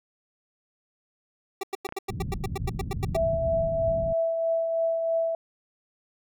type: tone bursts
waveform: 25% pulse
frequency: 387.9 Hz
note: G4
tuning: 18 cents flat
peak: -24 dBFS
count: 14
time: 1.61-3.168 s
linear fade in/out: 5 ms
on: 24 ms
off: 94 ms
type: clicks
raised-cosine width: 0.5 ms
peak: -21 dBFS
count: 2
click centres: 1.89 / 1.924 s
type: low-pass noise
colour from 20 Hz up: white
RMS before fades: -32 dBFS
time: 2.09-4.13 s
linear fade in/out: 5 ms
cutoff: 170 Hz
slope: 24 dB/octave
type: tone with tremolo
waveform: sine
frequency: 659.3 Hz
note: E5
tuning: in tune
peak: -21 dBFS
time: 3.15-5.35 s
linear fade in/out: 2 ms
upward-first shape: triangle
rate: 3.1 Hz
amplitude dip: 40%
effects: none